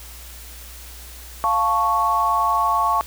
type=chord; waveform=sine; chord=F augmented; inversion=none; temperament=equal; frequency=698.5 / 880 / 1108.7 Hz; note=F5 / A5 / C#6; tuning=0 / 0 / 0 cents; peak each=-24 / -22 / -18 dBFS; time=1.44-3.01 s; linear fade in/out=0 ms; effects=added 60 Hz sine -39 dBFS peak until 3.06 s + white hiss -41 dBFS RMS until 3.06 s